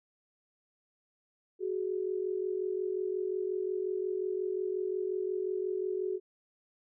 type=tone pair together; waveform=sine; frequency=372.5 / 418.1 Hz; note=F#4 / G#4; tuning=+12 / +12 cents; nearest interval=major second; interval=200 cents; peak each=-32 / -35 dBFS; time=1.59-6.2 s; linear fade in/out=50 ms; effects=none